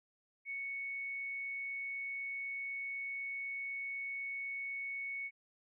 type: tone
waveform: sine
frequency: 2218 Hz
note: C#7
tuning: in tune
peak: -38 dBFS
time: 0.45-5.31 s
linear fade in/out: 50 ms
effects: none